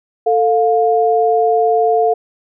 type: tone pair together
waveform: sine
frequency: 444.6 / 706.5 Hz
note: A4 / F5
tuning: +18 / +20 cents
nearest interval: minor sixth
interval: 802 cents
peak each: -13 dBFS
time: 0.26-2.14 s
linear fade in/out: 10 ms
effects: none